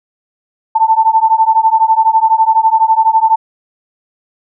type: beating tone pair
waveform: sine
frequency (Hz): 883 / 895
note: A5 / A5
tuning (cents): +6 / +29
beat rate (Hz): 12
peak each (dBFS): -10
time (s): 0.75-3.36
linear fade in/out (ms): 10
effects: none